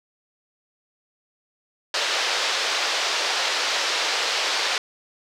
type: band-pass noise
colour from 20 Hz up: white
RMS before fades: -24 dBFS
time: 1.94-4.78 s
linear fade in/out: 2 ms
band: 430 to 5200 Hz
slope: 24 dB/octave
effects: none